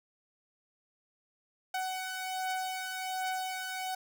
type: beating tone pair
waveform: sawtooth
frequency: 748 / 749.3 Hz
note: F#5 / F#5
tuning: +19 / +22 cents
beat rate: 1.3 Hz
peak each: -36 / -31 dBFS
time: 1.74-3.95 s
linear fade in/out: 5 ms
effects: none